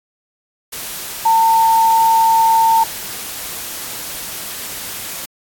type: tone in noise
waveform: sine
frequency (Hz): 900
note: A5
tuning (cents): +39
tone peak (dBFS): -9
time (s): 1.25-2.84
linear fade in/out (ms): 10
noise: white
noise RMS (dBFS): -27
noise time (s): 0.72-5.26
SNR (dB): +15
effects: AAC 64 kbps